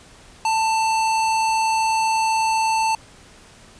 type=tone; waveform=square; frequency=888 Hz; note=A5; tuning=16 cents sharp; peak=-18 dBFS; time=0.45-2.95 s; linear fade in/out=2 ms; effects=pink hiss -47 dBFS RMS until 3.79 s + resampled to 22050 Hz